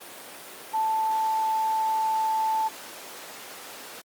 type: tone in noise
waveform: sine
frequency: 880 Hz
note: A5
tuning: in tune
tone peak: -22 dBFS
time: 0.73-2.69 s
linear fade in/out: 20 ms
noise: pink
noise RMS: -40 dBFS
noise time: 0-4.02 s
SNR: +15 dB
effects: high-pass 400 Hz 12 dB/octave + Opus 32 kbps